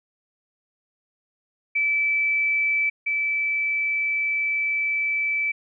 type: tone pair in turn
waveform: sine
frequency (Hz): 2313 / 2313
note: D7 / D7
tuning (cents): -27 / -27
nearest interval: unison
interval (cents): 0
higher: neither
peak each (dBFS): -19 / -21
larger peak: first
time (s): 1.75-2.9 / 3.06-5.52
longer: second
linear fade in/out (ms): 10
effects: none